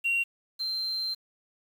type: tone pair in turn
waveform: sine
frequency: 2751 / 4136 Hz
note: F7 / C8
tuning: -27 / -21 cents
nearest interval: perfect fifth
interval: 706 cents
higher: second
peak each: -22 / -28 dBFS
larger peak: first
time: 0.04-0.24 / 0.59-1.15 s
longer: second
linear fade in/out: 20 ms
effects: tanh soft clip ceiling -21 dBFS + 8-bit